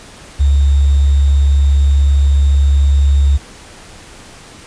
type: tone with sample-and-hold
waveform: sine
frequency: 70 Hz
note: C#2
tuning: 18 cents sharp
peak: -7 dBFS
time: 0.39-3.38 s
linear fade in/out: 20 ms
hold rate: 3675 Hz
effects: pink hiss -37 dBFS RMS until 4.66 s + resampled to 22050 Hz